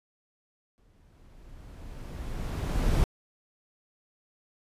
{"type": "noise with exponential growth", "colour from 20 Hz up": "brown", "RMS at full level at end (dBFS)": -22, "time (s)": [0.78, 3.04], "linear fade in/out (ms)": 0, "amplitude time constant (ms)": 490, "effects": ["resampled to 32000 Hz"]}